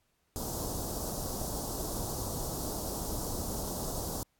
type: band-stop noise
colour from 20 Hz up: pink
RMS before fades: -36 dBFS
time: 0.36-4.23 s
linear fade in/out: 0 ms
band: 1000 to 4900 Hz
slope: 24 dB/octave
effects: pink hiss -75 dBFS RMS until 4.39 s + AAC 64 kbps